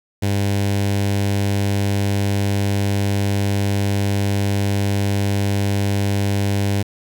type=tone with notch filter; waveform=sawtooth; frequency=100 Hz; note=G2; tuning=35 cents sharp; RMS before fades=-19 dBFS; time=0.22-6.83 s; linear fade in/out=10 ms; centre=1200 Hz; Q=1.5; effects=7-bit